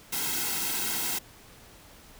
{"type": "noise with comb filter", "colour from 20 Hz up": "white", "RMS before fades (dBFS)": -30, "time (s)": [0.12, 1.19], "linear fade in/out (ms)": 10, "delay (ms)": 1.7, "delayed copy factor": -0.85, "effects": ["pink hiss -52 dBFS RMS until 2.19 s"]}